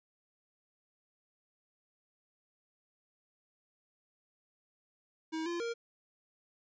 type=tone with pitch steps; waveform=square; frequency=319.6 / 344 / 466.1 Hz; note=D#4 / F4 / A#4; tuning=+47 / -26 / 0 cents; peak=-35 dBFS; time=5.32-5.74 s; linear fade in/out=20 ms; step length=140 ms; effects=resampled to 16000 Hz